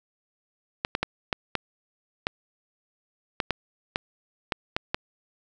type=clicks; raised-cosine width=0.3 ms; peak=-8 dBFS; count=12; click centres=0.849 / 0.951 / 1.03 / 1.328 / 1.553 / 2.269 / 3.402 / 3.507 / 3.959 / 4.522 / 4.765 / 4.945 s; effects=none